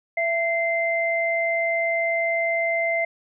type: tone pair together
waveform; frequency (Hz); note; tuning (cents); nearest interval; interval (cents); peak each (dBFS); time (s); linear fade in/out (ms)
sine; 669 / 2080; E5 / C7; +25 / -11; octave + minor sixth; 1964; -23; 0.17-3.05; 5
effects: none

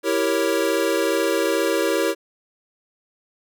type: chord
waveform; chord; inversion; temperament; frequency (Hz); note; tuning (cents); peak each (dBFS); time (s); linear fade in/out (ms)
square; E diminished seventh; none; equal; 329.6 / 392 / 466.2 / 554.4; E4 / G4 / Bb4 / Db5; 0 / 0 / 0 / 0; -25; 0.03-2.15; 50
effects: none

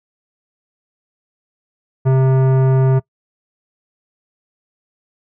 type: tone with tanh clipping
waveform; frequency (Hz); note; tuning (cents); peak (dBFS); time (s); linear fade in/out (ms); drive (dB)
sine; 131.9; C3; +14; -12; 2.05-3; 20; 16
effects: noise-tail reverb RT60 0.1 s tail -22 dB re dry

